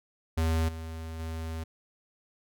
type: tone with level steps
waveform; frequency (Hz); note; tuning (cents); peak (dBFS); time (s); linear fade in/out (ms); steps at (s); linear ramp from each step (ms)
square; 81; E2; -30; -25 / -37 / -34; 0.37-1.64; 10; 0.68 / 1.19; 10
effects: none